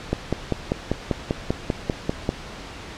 click train, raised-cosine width 2 ms, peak -7 dBFS, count 12, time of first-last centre 0.13-2.291 s, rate 5.09 Hz, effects pink hiss -37 dBFS RMS until 2.97 s + low-pass 5000 Hz 12 dB/octave

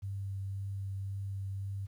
sine tone with vibrato, 97.9 Hz, G2, 2 cents flat, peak -35 dBFS, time 0.02-1.87 s, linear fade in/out 20 ms, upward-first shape triangle, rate 1.9 Hz, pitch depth 14 cents each way, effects 11-bit

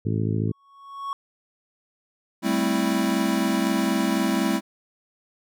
harmonic tone, 54.1 Hz, A1, 29 cents flat, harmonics 2 / 3 / 4 / 5 / 6 / 7 / 8, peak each -24 / -28 / -30 / -32 / -34 / -35 / -36 dBFS, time 0.05-0.52 s, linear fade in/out 10 ms
triangle tone with exponential growth, 1108.7 Hz, C#6, in tune, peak -23 dBFS, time 0.48-1.13 s, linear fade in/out 1 ms, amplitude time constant 140 ms
square chord, A minor seventh, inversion third, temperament equal, 196 / 220 / 261.6 / 329.6 Hz, G3 / A3 / C4 / E4, 0 / 0 / 0 / 0 cents, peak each -27 dBFS, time 2.42-4.61 s, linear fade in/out 50 ms
effects none

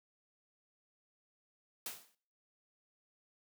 white noise with exponential decay, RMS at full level -39 dBFS, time 1.86-2.15 s, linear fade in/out 2 ms, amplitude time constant 62 ms, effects noise-tail reverb RT60 0.5 s tail -21 dB re dry + high-pass 150 Hz 12 dB/octave

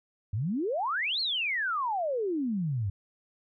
sine exponential two-way sweep, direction up then down, 92.5 to 4398 to 92.5 Hz, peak -27 dBFS, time 0.33-2.9 s, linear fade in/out 5 ms, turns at 1.2 s, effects none

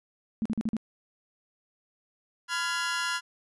sine tone bursts, 220.9 Hz, A3, 7 cents sharp, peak -25 dBFS, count 5, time 0.42-0.767 s, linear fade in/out 0 ms, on 35 ms, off 43 ms
sawtooth chord, F diminished, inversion second, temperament just, 1005.8 / 1396.9 / 1676.3 Hz, Cb6 / F6 / Ab6, +31 / 0 / +16 cents, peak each -30 / -27 / -30 dBFS, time 2.48-3.21 s, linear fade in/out 50 ms
effects resampled to 22050 Hz

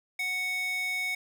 square tone with high-pass filter, 740 Hz, F#5, in tune, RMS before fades -31 dBFS, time 0.19-1.15 s, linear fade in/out 5 ms, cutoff 1900 Hz, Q 7.9, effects none

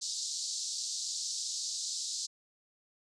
pink band-pass noise, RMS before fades -37 dBFS, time 0.01-2.27 s, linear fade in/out 20 ms, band 4100 to 7900 Hz, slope 48 dB/octave, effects none

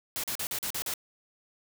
white noise bursts, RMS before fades -33 dBFS, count 7, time 0.16-0.938 s, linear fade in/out 0 ms, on 76 ms, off 41 ms, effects none

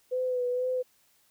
sine tone with vibrato, 501 Hz, B4, 25 cents sharp, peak -26 dBFS, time 0.11-0.83 s, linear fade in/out 20 ms, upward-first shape sine, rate 2.1 Hz, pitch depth 32 cents each way, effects white hiss -66 dBFS RMS until 1.3 s

